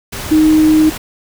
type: tone in noise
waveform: sine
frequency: 311.1 Hz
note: D#4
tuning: in tune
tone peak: -6 dBFS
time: 0.31-0.9 s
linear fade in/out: 10 ms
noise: pink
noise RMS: -24 dBFS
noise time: 0.12-0.98 s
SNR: +15 dB
effects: none